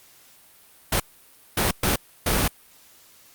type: noise bursts at uneven times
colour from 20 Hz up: pink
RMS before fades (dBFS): -21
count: 4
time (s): 0.92-1 / 1.57-1.71 / 1.83-1.96 / 2.26-2.48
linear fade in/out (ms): 5
effects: white hiss -53 dBFS RMS until 3.34 s + Opus 48 kbps